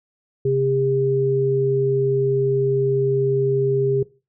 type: tone pair together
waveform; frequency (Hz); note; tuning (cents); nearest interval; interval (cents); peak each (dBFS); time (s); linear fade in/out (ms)
sine; 134.3 / 402.4; C3 / G4; +46 / +45; octave + perfect fifth; 1899; -21 / -18; 0.45-4.03; 5
effects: noise-tail reverb RT60 0.3 s tail -19 dB re dry